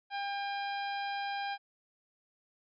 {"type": "harmonic tone with a mistuned harmonic", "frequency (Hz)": 801, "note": "G5", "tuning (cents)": 37, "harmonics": [1, 2, 3, 4, 5, 6], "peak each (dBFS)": [-35, -41, -45, -47, -49, -51], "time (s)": [0.1, 1.58], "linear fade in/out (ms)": 50, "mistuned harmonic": 6, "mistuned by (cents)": 40, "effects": []}